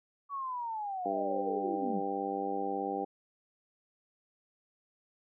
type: linear sweep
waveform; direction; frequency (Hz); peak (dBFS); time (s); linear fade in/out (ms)
sine; down; 1140 to 165.2; -34; 0.29-2.02; 50
type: harmonic tone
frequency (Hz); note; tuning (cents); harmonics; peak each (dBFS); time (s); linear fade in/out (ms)
98.4; G2; +7; 2 / 3 / 4 / 5 / 6 / 7 / 8; -44 / -39 / -39 / -39 / -45 / -46 / -35; 1.05-3.05; 10
effects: none